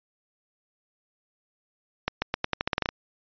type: accelerating click train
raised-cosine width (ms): 0.3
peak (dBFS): -8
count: 12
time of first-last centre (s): 2.08-2.89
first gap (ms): 140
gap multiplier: 0.86
effects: resampled to 11025 Hz